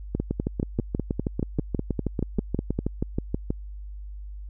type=two click trains; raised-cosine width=3 ms; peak=-12 / -12 dBFS; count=22 / 14; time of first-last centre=0.15-3.505 / 0.2-2.79 s; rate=6.26 / 5.02 Hz; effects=added 50 Hz sine -35 dBFS peak until 4.49 s